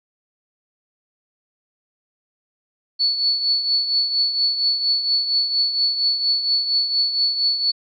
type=tone with tremolo; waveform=sine; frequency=4435 Hz; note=C#8; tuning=in tune; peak=-14 dBFS; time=2.99-7.72 s; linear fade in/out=20 ms; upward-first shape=triangle; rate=4.3 Hz; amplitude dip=65%; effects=none